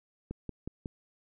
click train, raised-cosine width 3 ms, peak -24 dBFS, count 4, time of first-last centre 0.31-0.858 s, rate 5.47 Hz, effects none

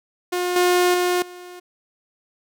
sawtooth tone with level steps, 357.8 Hz, F4, 42 cents sharp, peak -17 / -11 / -14 / -33 dBFS, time 0.32-1.6 s, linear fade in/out 10 ms, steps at 0.56 / 0.94 / 1.22 s, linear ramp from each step 2 ms, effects none

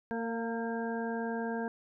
harmonic tone with a mistuned harmonic, 229 Hz, A#3, 31 cents flat, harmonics 1 / 2 / 3 / 4 / 6 / 7, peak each -35 / -37 / -41 / -42 / -54 / -42 dBFS, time 0.11-1.68 s, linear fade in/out 0 ms, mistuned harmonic 3, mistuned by +23 cents, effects none

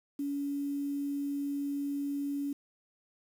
sine tone with quantisation, 283.2 Hz, C#4, 37 cents sharp, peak -31 dBFS, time 0.19-2.53 s, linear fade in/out 5 ms, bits 9, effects none

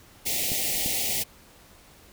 white band-stop noise, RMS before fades -27 dBFS, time 0.25-1.24 s, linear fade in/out 20 ms, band 840 to 1900 Hz, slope 96 dB/octave
clicks, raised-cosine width 3 ms, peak -21 dBFS, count 2, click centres 0.518 / 0.861 s
effects pink hiss -53 dBFS RMS until 2.12 s

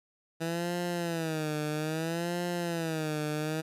15% pulse tone with vibrato, 162.9 Hz, E3, 20 cents flat, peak -24 dBFS, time 0.4-3.62 s, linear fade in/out 20 ms, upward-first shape sine, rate 0.61 Hz, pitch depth 130 cents each way, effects resampled to 32000 Hz

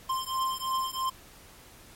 square beating tone pair, 1047 / 1050 Hz, C6 / C6, +1 / +6 cents, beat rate 3 Hz, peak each -32 / -32 dBFS, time 0.09-1.1 s, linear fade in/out 10 ms, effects pink hiss -52 dBFS RMS until 1.95 s + MP3 64 kbps

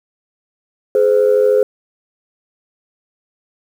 sine tone pair together, 420.7 / 513.8 Hz, G#4 / C5, +22 / -32 cents, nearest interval minor third, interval 346 cents, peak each -11 dBFS, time 0.95-1.63 s, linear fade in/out 2 ms, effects tanh soft clip ceiling -4 dBFS + 7-bit

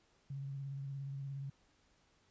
sine tone with vibrato, 137.9 Hz, C#3, 9 cents flat, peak -40 dBFS, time 0.3-1.5 s, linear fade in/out 5 ms, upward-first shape triangle, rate 17 Hz, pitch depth 39 cents each way, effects pink hiss -72 dBFS RMS until 2.3 s + resampled to 16000 Hz

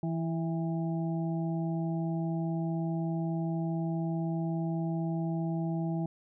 harmonic tone with a mistuned harmonic, 164.81 Hz, E3, in tune, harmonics 1 / 2 / 4 / 5, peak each -30 / -36 / -42 / -44 dBFS, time 0.03-6.06 s, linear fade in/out 2 ms, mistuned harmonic 5, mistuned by -26 cents, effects none

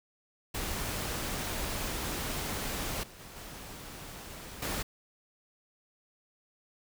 pink noise with level steps, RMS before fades -35 / -51 / -48 / -45 / -34 dBFS, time 0.54-4.83 s, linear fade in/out 10 ms, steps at 3.03 / 3.19 / 3.36 / 4.62 s, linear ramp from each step 5 ms, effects none

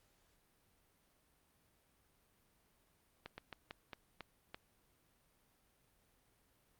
slowing click train, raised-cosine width 0.3 ms, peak -30 dBFS, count 7, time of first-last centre 3.26-4.545 s, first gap 120 ms, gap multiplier 1.23, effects pink hiss -74 dBFS RMS until 6.79 s + Opus 48 kbps

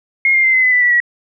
sine tone with pitch steps, 2146 / 2113 / 2080 / 2048 / 2016 / 1985 / 1954.3 / 1924.1 Hz, C7 / C7 / C7 / C7 / B6 / B6 / B6 / B6, +43 / +16 / -11 / -38 / +35 / +8 / -19 / -46 cents, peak -9 dBFS, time 0.25-1.002 s, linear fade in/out 2 ms, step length 94 ms, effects none

